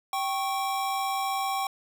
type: tone pair together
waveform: square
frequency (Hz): 779 / 1101.7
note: G5 / C#6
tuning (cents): -11 / -11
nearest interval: tritone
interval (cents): 600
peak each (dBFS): -29 / -32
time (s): 0.13-1.67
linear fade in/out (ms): 2
effects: none